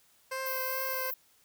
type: tone with vibrato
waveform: 15% pulse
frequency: 523.3 Hz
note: C5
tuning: in tune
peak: -27 dBFS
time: 0.31-1.11 s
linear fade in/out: 10 ms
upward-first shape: triangle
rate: 2.4 Hz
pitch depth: 15 cents each way
type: high-pass noise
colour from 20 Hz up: pink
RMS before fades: -37 dBFS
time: 0.46-1.14 s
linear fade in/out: 0 ms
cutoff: 12000 Hz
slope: 96 dB/octave
effects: white hiss -65 dBFS RMS until 1.44 s